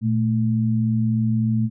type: tone pair together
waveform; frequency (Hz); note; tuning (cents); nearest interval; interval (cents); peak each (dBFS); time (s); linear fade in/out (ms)
sine; 116.54 / 220; A#2 / A3; 0 / 0; major seventh; 1100; -20; 0.01-1.7; 50
effects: none